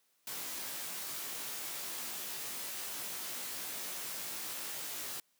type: noise with comb filter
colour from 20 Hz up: white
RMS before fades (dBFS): -41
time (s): 0.27-5.2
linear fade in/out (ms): 2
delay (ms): 18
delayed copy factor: -0.85
effects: white hiss -74 dBFS RMS until 5.39 s + high-pass 150 Hz 12 dB/octave